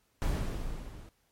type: noise with level ramp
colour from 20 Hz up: brown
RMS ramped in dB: -27 to -47 dBFS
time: 0.22-1.09 s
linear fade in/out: 0 ms
effects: pink hiss -72 dBFS RMS until 1.31 s + MP3 64 kbps